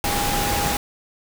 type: tone in noise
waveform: sine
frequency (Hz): 816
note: G#5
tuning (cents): -31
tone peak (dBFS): -25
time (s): 0.04-0.77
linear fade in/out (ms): 2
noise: pink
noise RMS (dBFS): -23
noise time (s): 0.04-0.77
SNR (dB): -5
effects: none